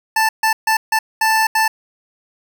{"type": "tone bursts at uneven times", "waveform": "25% pulse", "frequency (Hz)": 882, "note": "A5", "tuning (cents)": 4, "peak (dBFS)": -9, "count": 6, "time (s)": [[0.16, 0.29], [0.43, 0.53], [0.67, 0.77], [0.92, 0.99], [1.21, 1.47], [1.55, 1.68]], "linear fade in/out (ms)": 5, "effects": []}